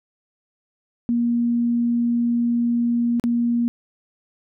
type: tone with dropouts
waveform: sine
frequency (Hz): 237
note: A#3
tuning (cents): +29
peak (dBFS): -17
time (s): 1.09-3.68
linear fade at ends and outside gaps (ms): 0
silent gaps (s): 3.198-3.239
effects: none